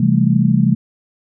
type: chord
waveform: sine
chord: A minor seventh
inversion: first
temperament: just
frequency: 132 / 165 / 198 / 220 Hz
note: C3 / E3 / G3 / A3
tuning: +16 / +2 / +18 / 0 cents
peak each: -16 dBFS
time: 0-0.75 s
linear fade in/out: 5 ms
effects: none